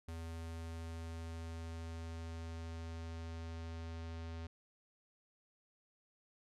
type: tone with low-pass filter sweep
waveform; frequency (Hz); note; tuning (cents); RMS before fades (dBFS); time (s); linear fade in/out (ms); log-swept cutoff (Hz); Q
square; 82.41; E2; 0; -45; 0.08-4.47; 5; 11000 to 4900; 0.98
effects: none